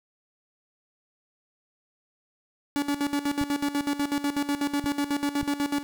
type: tone with tremolo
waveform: 45% pulse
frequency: 286.3 Hz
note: D4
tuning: 44 cents flat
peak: -23 dBFS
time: 2.76-5.83 s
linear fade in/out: 0 ms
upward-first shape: square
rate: 8.1 Hz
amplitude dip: 75%
type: clicks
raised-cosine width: 5 ms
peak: -22 dBFS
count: 3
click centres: 3.414 / 4.842 / 5.43 s
effects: none